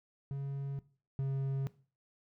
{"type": "tone pair in turn", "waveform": "triangle", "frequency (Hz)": [138.59, 135.89], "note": ["C#3", "C#3"], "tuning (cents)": [0, -34], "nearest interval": "unison", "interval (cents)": 34, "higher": "first", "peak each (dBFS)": [-33, -29], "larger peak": "second", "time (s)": [[0.31, 0.79], [1.19, 1.67]], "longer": "neither", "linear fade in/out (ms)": 0, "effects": ["noise-tail reverb RT60 0.4 s tail -18 dB re dry"]}